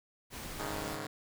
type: noise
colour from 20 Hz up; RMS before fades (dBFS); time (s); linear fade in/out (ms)
pink; -43; 0.3-0.98; 50
type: chord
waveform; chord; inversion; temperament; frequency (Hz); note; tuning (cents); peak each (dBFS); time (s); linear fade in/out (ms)
5% pulse; Ab suspended fourth; none; equal; 103.83 / 138.59 / 155.56; Ab2 / Db3 / Eb3; 0 / 0 / 0; -31; 0.59-1.07; 5
effects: none